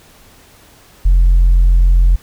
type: tone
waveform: sine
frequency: 43.65 Hz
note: F1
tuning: in tune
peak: -4 dBFS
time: 1.05-2.16 s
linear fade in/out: 10 ms
effects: tanh soft clip ceiling -4 dBFS + pink hiss -45 dBFS RMS until 2.22 s